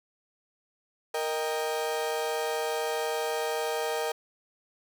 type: chord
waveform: 35% pulse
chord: Eb major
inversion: second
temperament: equal with one note detuned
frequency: 466.2 / 622.3 / 790.8 Hz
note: Bb4 / Eb5 / G5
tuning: 0 / 0 / +15 cents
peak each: -29 / -32 / -33 dBFS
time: 1.14-4.12 s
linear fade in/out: 5 ms
effects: none